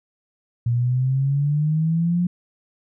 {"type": "exponential sweep", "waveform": "sine", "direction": "up", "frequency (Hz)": [117.3, 179], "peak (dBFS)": -17, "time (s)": [0.66, 2.27], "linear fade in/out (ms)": 5, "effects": []}